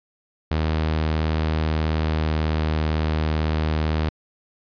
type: tone with pitch glide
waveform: sawtooth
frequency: 78.5 to 77.91 Hz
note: D#2 to D#2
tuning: +16 to +3 cents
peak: -16 dBFS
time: 0.51-4.09 s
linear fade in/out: 0 ms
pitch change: -13 cents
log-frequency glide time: 1.79-2.65 s
effects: resampled to 11025 Hz